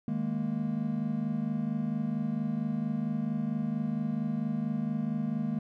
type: chord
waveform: triangle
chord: D# suspended fourth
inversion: none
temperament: equal with one note detuned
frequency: 155.56 / 207.7 / 232.1 Hz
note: D#3 / G#3 / A#3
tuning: 0 / 0 / -7 cents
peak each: -33 / -31 / -30 dBFS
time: 0.08-5.59 s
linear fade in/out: 2 ms
effects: none